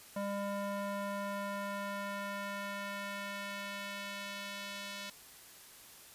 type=tone with band-pass filter sweep; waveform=square; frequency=200.7 Hz; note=G3; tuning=41 cents sharp; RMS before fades=-40 dBFS; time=0.16-5.1 s; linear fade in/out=5 ms; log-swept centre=690 to 3700 Hz; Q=0.94; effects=white hiss -55 dBFS RMS until 6.14 s + resampled to 32000 Hz